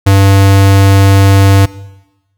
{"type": "tone", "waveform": "square", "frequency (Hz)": 98, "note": "G2", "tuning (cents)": 0, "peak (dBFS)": -4, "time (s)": [0.06, 1.66], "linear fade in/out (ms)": 10, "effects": ["noise-tail reverb RT60 1.0 s tail -19 dB re dry"]}